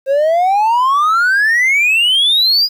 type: exponential sweep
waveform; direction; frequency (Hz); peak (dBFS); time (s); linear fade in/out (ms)
triangle; up; 529 to 4978; -7; 0.06-2.69; 50
effects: tanh soft clip ceiling -3 dBFS + 8-bit